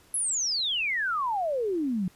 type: exponential sweep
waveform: sine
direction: down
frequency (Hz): 11175 to 174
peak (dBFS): -25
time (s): 0.14-2.08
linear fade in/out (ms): 2
effects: pink hiss -58 dBFS RMS until 2.15 s + resampled to 32000 Hz